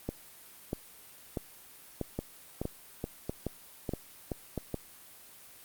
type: two click trains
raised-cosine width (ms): 2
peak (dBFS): -19 / -19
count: 7 / 8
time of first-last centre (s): 2.19-4.743 / 0.09-4.577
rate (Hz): 2.35 / 1.56
effects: white hiss -53 dBFS RMS until 5.64 s + Opus 32 kbps